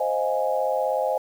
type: chord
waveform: sine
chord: F minor seventh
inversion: second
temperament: equal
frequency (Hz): 523.3 / 622.3 / 698.5 / 830.6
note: C5 / Eb5 / F5 / Ab5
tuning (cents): 0 / 0 / 0 / 0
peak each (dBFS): -25 / -26 / -30 / -27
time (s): 0-1.18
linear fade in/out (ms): 5
effects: 8-bit